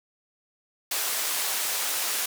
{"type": "band-pass noise", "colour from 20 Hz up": "white", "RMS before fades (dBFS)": -28, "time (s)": [0.91, 2.26], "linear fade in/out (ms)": 5, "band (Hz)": [490, 16000], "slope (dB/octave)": 12, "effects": []}